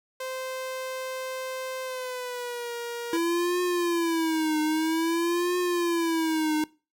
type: tone with pitch glide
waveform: sawtooth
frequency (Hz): 519 to 473.2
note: C5 to A#4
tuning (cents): -14 to +26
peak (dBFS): -28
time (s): 0.2-3.17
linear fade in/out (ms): 5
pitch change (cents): -160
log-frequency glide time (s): 1.83-2.73
type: tone with vibrato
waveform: square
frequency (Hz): 331.7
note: E4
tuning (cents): +11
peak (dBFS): -24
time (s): 3.13-6.64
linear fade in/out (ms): 2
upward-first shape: triangle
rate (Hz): 0.51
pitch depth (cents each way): 140
effects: noise-tail reverb RT60 0.3 s tail -21 dB re dry